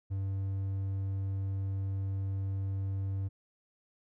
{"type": "tone", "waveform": "triangle", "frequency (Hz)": 97.1, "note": "G2", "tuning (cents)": -16, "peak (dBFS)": -29, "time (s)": [0.1, 3.29], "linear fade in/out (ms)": 20, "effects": []}